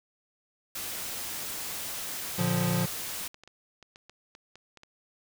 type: noise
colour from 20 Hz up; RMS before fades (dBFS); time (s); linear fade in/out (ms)
white; -36; 0.75-3.28; 5
type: chord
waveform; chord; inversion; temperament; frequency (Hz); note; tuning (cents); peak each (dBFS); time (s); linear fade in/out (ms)
square; Bb major; none; equal with one note detuned; 116.54 / 146.83 / 176.24; Bb2 / D3 / F3; 0 / 0 / +16; -32 / -33 / -28; 2.38-2.86; 10
type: clicks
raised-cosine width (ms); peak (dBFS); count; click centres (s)
0.2; -32; 12; 2.874 / 2.929 / 3.344 / 3.436 / 3.476 / 3.827 / 3.959 / 4.096 / 4.351 / 4.556 / 4.773 / 4.834
effects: none